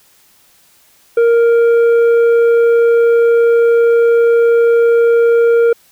sine tone with tanh clipping, 466.2 Hz, A#4, in tune, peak -8 dBFS, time 1.17-5.73 s, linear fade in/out 5 ms, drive 6 dB, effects white hiss -50 dBFS RMS until 5.91 s

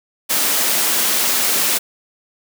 white high-pass noise, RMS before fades -17 dBFS, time 0.29-1.79 s, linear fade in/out 20 ms, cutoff 180 Hz, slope 24 dB/octave, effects none

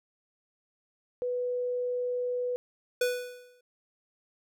sine tone, 493.9 Hz, B4, in tune, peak -28 dBFS, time 1.22-2.56 s, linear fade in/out 0 ms
square tone with exponential decay, 493.9 Hz, B4, in tune, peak -23 dBFS, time 3.01-3.61 s, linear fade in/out 5 ms, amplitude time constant 130 ms
effects none

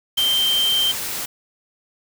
sine tone in noise, 3138 Hz, G7, 1 cent sharp, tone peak -16 dBFS, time 0.17-0.92 s, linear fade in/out 10 ms, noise white, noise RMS -27 dBFS, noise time 0.17-1.26 s, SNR +8 dB, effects none

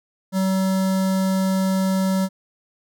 square tone with notch filter, 190 Hz, F#3, 46 cents sharp, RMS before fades -20 dBFS, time 0.32-2.29 s, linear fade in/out 50 ms, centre 2500 Hz, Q 1.3, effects none

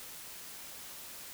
silence, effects white hiss -47 dBFS RMS until 1.33 s

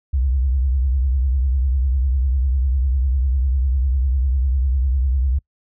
sine tone with vibrato, 65.41 Hz, C2, in tune, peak -15 dBFS, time 0.13-5.39 s, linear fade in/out 10 ms, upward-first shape triangle, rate 10 Hz, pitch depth 170 cents each way, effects noise-tail reverb RT60 0.1 s tail -26 dB re dry

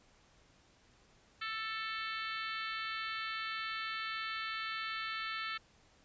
harmonic tone, 441.7 Hz, A4, 7 cents sharp, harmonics 3 / 4 / 5 / 6 / 7 / 8 / 9 / 10, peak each -41 / -43 / -45 / -47 / -48 / -49 / -50 / -51 dBFS, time 1.41-5.58 s, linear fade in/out 10 ms, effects pink hiss -66 dBFS RMS until 6.04 s + resampled to 16000 Hz

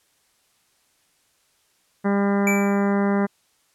harmonic tone, 200 Hz, G3, 35 cents sharp, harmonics 1 / 2 / 3 / 4 / 5 / 6 / 7 / 8 / 9 / 10, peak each -19 / -25 / -29 / -31 / -33 / -35 / -36 / -37 / -38 / -39 dBFS, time 2.04-3.27 s, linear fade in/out 20 ms
square tone with exponential decay, 2322 Hz, D7, 20 cents flat, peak -19 dBFS, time 2.47-2.93 s, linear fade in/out 2 ms, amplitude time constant 100 ms
effects white hiss -64 dBFS RMS until 3.74 s + low-pass 11000 Hz 12 dB/octave

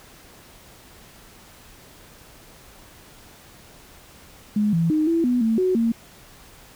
sine tone with pitch steps, 209.5 / 166.1 / 309 / 332.2 / 246.6 / 224 / 370.1 / 229.6 Hz, G#3 / E3 / D#4 / E4 / B3 / A3 / F#4 / A#3, +15 / +13 / -12 / +13 / -2 / +31 / 0 / -26 cents, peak -17 dBFS, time 4.56-5.92 s, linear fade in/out 5 ms, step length 170 ms, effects pink hiss -48 dBFS RMS until 6.75 s

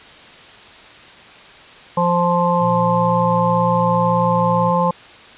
harmonic tone, 174.61 Hz, F3, in tune, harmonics 1 / 3 / 5 / 6, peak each -19 / -19 / -19 / -19 dBFS, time 1.97-4.91 s, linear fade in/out 5 ms
sine tone, 116.54 Hz, A#2, in tune, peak -24 dBFS, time 2.59-4.73 s, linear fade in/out 50 ms
effects white hiss -41 dBFS RMS until 5.37 s + resampled to 8000 Hz

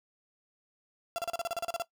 35% pulse tone bursts, 681 Hz, F5, 44 cents flat, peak -29 dBFS, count 12, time 1.16-1.821 s, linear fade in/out 0 ms, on 23 ms, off 35 ms, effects noise-tail reverb RT60 0.1 s tail -17 dB re dry

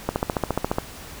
click train, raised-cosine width 1 ms, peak -7 dBFS, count 11, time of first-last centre 0.09-0.784 s, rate 14.4 Hz, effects pink hiss -40 dBFS RMS until 1.2 s

